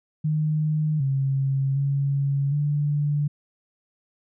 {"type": "tone with pitch steps", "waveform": "sine", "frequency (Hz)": [153.7, 136, 139.5, 146.5], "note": ["D#3", "C#3", "C#3", "D3"], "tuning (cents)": [-21, -33, 11, -4], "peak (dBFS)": -20, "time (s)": [0.24, 3.28], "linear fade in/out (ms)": 10, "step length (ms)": 760, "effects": []}